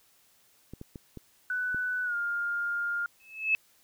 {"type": "clicks", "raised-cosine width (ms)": 3, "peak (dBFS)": -28, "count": 5, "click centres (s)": [0.736, 0.814, 0.958, 1.173, 1.746]}
{"type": "tone with pitch glide", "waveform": "sine", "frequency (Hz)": [1492, 1408.3], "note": ["F#6", "F6"], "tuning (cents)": [14, 14], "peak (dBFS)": -28, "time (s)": [1.5, 3.06], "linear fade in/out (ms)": 2, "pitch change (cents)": -100, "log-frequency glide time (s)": [2.04, 2.15]}
{"type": "tone with exponential growth", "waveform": "sine", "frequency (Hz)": 2600, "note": "E7", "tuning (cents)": -24, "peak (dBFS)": -19, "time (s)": [3.2, 3.55], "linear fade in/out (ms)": 0, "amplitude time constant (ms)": 75}
{"effects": ["white hiss -64 dBFS RMS until 3.83 s"]}